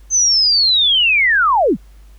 sine linear sweep, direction down, 6272 to 132 Hz, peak -10 dBFS, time 0.1-1.77 s, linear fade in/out 50 ms, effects added 50 Hz sine -39 dBFS peak until 2.18 s + pink hiss -55 dBFS RMS until 2.18 s

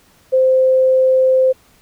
sine tone, 520 Hz, C5, 11 cents flat, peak -9 dBFS, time 0.32-1.53 s, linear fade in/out 20 ms, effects pink hiss -52 dBFS RMS until 1.81 s

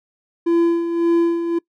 triangle tone with tremolo, 338.3 Hz, E4, 45 cents sharp, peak -10 dBFS, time 0.46-1.59 s, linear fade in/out 10 ms, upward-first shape sine, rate 1.8 Hz, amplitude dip 60%, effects noise-tail reverb RT60 0.1 s tail -23 dB re dry

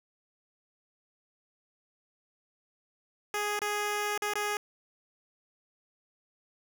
10% pulse tone with dropouts, 415.3 Hz, G#4, in tune, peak -21 dBFS, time 3.34-4.57 s, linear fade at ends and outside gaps 1 ms, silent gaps 3.591-3.617 / 4.177-4.221 / 4.336-4.355 s, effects none

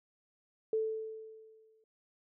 sine tone with exponential decay, 440 Hz, A4, in tune, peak -27 dBFS, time 0.73-1.84 s, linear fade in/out 2 ms, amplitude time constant 240 ms, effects none

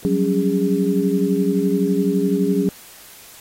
sine tone cluster, 182.2 / 194 / 278.3 / 407.8 Hz, F#3 / G3 / C#4 / G#4, -26 / -18 / +7 / -32 cents, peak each -21 dBFS, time 0.05-2.69 s, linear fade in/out 0 ms, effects white hiss -43 dBFS RMS until 3.4 s + AAC 48 kbps

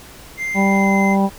triangle tone with pitch glide, 2093 to 2071 Hz, C7 to C7, 0 to -18 cents, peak -19 dBFS, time 0.37-1.17 s, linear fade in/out 50 ms, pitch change -18 cents, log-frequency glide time 0.68-0.89 s
harmonic tone, 196 Hz, G3, in tune, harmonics 1 / 2 / 3 / 4 / 5, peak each -14 / -24 / -24 / -21 / -25 dBFS, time 0.54-1.3 s, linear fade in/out 50 ms
effects pink hiss -40 dBFS RMS until 1.38 s

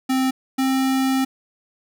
square tone pair in turn, 261.6 / 264.6 Hz, C4 / C4, 0 / +20 cents, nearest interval unison, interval 20 cents, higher second, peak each -18 dBFS, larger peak neither, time 0.09-0.31 / 0.58-1.25 s, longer second, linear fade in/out 10 ms, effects none

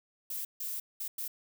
violet noise bursts at uneven times, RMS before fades -37 dBFS, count 4, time 0.3-0.45 / 0.6-0.8 / 1-1.08 / 1.18-1.28 s, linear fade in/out 5 ms, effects none

